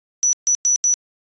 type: tone bursts at uneven times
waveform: sine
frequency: 5920 Hz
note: F#8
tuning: in tune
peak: -12 dBFS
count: 4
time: 0.23-0.33 / 0.47-0.55 / 0.65-0.76 / 0.84-0.94 s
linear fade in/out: 0 ms
effects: tanh soft clip ceiling -10 dBFS + resampled to 16000 Hz